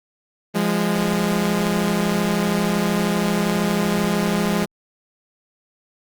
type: tone pair together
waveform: sawtooth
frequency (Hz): 173.3 / 206.1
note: F3 / G#3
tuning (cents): -13 / -13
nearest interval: minor third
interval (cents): 300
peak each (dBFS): -18 / -16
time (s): 0.54-4.66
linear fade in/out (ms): 20
effects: Opus 24 kbps